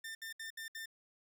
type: tone bursts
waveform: sawtooth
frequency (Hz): 1797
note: A6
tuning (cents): +36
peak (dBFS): -39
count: 5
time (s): 0.04-0.858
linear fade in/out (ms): 5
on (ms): 110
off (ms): 67
effects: 13-bit